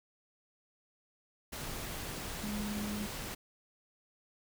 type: tone in noise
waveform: sine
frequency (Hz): 208.5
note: G#3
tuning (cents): +7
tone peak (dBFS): -36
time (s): 2.43-3.07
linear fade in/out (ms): 10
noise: pink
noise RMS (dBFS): -41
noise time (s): 1.52-3.35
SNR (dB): +2
effects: none